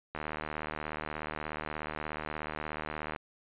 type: click train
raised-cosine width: 0.5 ms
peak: -21 dBFS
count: 232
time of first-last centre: 0.15-3.162 s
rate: 76.7 Hz
effects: resampled to 8000 Hz